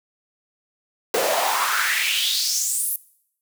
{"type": "noise with high-pass filter sweep", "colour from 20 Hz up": "pink", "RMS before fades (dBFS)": -22, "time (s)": [1.14, 2.96], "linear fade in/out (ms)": 2, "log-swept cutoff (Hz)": [450, 12000], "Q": 4.1, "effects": ["noise-tail reverb RT60 0.7 s tail -21 dB re dry"]}